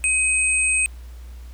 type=tone pair together; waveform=sine; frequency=2532 / 8470 Hz; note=D#7 / C9; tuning=+30 / +20 cents; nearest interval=octave + major sixth; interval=2090 cents; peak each=-19 / -20 dBFS; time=0.04-0.86 s; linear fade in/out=0 ms; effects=added 60 Hz sine -35 dBFS peak until 1.53 s + pink hiss -53 dBFS RMS until 1.53 s